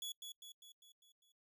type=tone with echo; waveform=sawtooth; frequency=3388 Hz; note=G#7; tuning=34 cents sharp; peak=-39 dBFS; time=0.02-0.12 s; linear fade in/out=2 ms; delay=200 ms; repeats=6; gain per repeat=-5 dB; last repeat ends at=1.32 s; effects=noise-tail reverb RT60 0.1 s tail -24 dB re dry

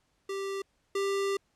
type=tone pair in turn; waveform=square; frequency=392 / 395 Hz; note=G4 / G4; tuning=0 / +13 cents; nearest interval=unison; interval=13 cents; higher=second; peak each=-33 / -28 dBFS; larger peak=second; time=0.29-0.62 / 0.95-1.37 s; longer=second; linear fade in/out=5 ms; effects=pink hiss -73 dBFS RMS until 1.55 s + low-pass 9000 Hz 12 dB/octave

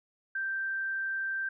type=tone; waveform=sine; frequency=1568 Hz; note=G6; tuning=in tune; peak=-30 dBFS; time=0.35-1.49 s; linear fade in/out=5 ms; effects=none

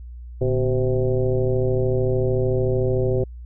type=tone with frequency modulation; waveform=sine; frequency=249.3 Hz; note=B3; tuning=16 cents sharp; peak=-17 dBFS; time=0.41-3.24 s; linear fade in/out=5 ms; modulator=133 Hz; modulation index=2.1; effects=added 60 Hz sine -34 dBFS peak until 3.45 s

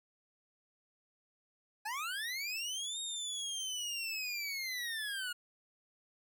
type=linear two-way sweep; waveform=25% pulse; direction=up then down; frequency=813 to 3739 to 1421 Hz; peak=-33 dBFS; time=1.85-5.33 s; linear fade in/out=10 ms; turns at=3 s; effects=none

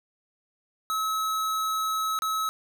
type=tone with dropouts; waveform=square; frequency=1290 Hz; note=E6; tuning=38 cents flat; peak=-26 dBFS; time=0.9-2.49 s; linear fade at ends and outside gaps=0 ms; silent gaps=2.189-2.221 s; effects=none

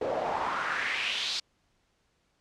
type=noise with band-pass filter sweep; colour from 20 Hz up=pink; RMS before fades=-31 dBFS; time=0.01-1.4 s; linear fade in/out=5 ms; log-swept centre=490 to 4600 Hz; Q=3.1; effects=pink hiss -72 dBFS RMS until 2.4 s + low-pass 7000 Hz 12 dB/octave

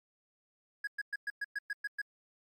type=tone bursts; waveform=triangle; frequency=1661.2 Hz; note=G#6; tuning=in tune; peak=-31 dBFS; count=9; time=0.84-2.017 s; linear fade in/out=5 ms; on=33 ms; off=110 ms; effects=MP3 64 kbps

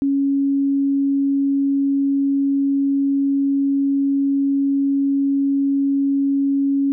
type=tone; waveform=sine; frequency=277.2 Hz; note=C#4; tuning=in tune; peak=-15 dBFS; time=0.02-6.92 s; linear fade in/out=0 ms; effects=none

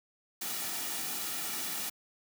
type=noise with comb filter; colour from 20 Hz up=white; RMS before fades=-36 dBFS; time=0.41-1.9 s; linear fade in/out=10 ms; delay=1.9 ms; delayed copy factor=-0.5; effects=high-pass 150 Hz 12 dB/octave

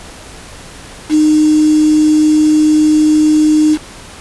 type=tone with quantisation; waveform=sine; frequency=306.3 Hz; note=D#4; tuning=27 cents flat; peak=-6 dBFS; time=1.09-3.78 s; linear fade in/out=50 ms; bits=4; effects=pink hiss -33 dBFS RMS until 4.2 s + resampled to 24000 Hz

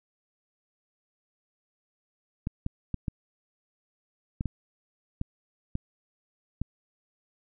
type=clicks; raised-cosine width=5 ms; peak=-17 dBFS; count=9; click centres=2.471 / 2.664 / 2.943 / 3.082 / 4.409 / 4.457 / 5.214 / 5.754 / 6.616 s; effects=none

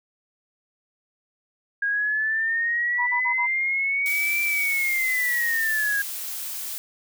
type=linear two-way sweep; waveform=sine; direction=up then down; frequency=1625 to 2349 to 1625 Hz; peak=-21 dBFS; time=1.82-6.02 s; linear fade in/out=5 ms; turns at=4.42 s
type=tone bursts; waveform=sine; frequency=970 Hz; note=B5; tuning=31 cents flat; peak=-24 dBFS; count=4; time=2.98-3.47 s; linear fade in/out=20 ms; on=94 ms; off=38 ms
type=noise; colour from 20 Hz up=blue; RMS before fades=-32 dBFS; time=4.06-6.78 s; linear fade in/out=0 ms
effects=none

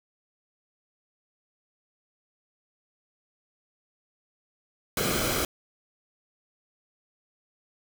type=noise with comb filter; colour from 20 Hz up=pink; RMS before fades=-27 dBFS; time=4.97-5.45 s; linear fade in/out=2 ms; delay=1.1 ms; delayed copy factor=-0.55; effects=none

